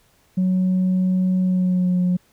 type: tone with pitch glide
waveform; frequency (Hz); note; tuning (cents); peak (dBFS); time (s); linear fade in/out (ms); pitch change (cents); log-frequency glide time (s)
sine; 185 to 179.84; F#3 to F#3; 0 to -49; -14; 0.37-2.17; 10; -49; 1.4-2.01
effects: tanh soft clip ceiling -14 dBFS + pink hiss -59 dBFS RMS until 2.32 s